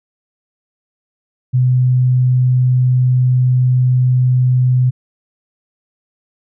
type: tone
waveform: sine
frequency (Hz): 126.6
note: B2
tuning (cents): +43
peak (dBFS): -9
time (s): 1.53-4.91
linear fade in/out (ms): 20
effects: none